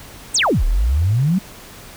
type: exponential two-way sweep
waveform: sine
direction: down then up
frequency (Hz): 9397 to 35 to 200.4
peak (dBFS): -13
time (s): 0.34-1.39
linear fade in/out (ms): 10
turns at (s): 0.64
effects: pink hiss -39 dBFS RMS until 1.96 s